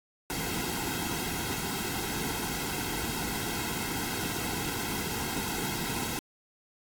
pink noise with comb filter, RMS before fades -33 dBFS, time 0.3-6.19 s, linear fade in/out 0 ms, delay 1.7 ms, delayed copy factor -0.8, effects AAC 64 kbps

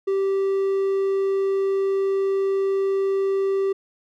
triangle tone, 389.8 Hz, G4, 10 cents flat, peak -17 dBFS, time 0.07-3.73 s, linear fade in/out 10 ms, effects none

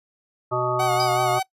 harmonic tone, 124.6 Hz, B2, 16 cents sharp, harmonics 1 / 3 / 5 / 7 / 9 / 10, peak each -30 / -27 / -26 / -29 / -29 / -27 dBFS, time 0.51-1.4 s, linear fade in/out 20 ms
45% pulse tone with vibrato, 740 Hz, F#5, in tune, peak -22 dBFS, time 0.79-1.43 s, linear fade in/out 10 ms, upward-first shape sine, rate 5.3 Hz, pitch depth 54 cents each way
sine tone with exponential decay, 4900 Hz, D#8, 27 cents flat, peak -22 dBFS, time 1-1.21 s, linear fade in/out 1 ms, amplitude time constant 45 ms
effects noise-tail reverb RT60 0.1 s tail -20 dB re dry + resampled to 32000 Hz

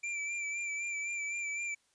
square tone with vibrato, 2344 Hz, D7, 4 cents flat, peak -35 dBFS, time 0.03-1.75 s, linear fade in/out 10 ms, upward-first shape sine, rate 3.9 Hz, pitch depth 34 cents each way, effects white hiss -72 dBFS RMS until 1.94 s + resampled to 22050 Hz

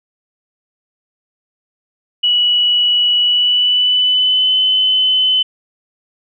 sine tone with pitch glide, 2936 to 3033 Hz, F#7 to F#7, -14 to +42 cents, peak -10 dBFS, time 2.23-5.43 s, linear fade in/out 10 ms, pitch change +56 cents, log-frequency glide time 3.2-4.55 s, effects none

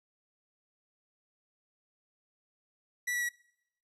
45% pulse tone with pitch steps, 1957 / 1941.2 / 1925.6 Hz, B6 / B6 / B6, -16 / -30 / -44 cents, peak -30 dBFS, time 3.07-3.292 s, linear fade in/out 10 ms, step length 74 ms, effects noise-tail reverb RT60 0.8 s tail -25 dB re dry + resampled to 32000 Hz

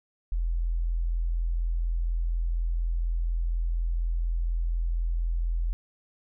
sine tone, 42.08 Hz, E1, 36 cents sharp, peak -24 dBFS, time 0.32-5.73 s, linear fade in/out 0 ms, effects none

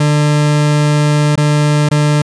40% pulse tone with dropouts, 148.7 Hz, D3, 22 cents sharp, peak -8 dBFS, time 0-2.22 s, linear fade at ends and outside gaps 5 ms, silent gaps 1.357-1.375 / 1.889-1.912 s, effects resampled to 22050 Hz

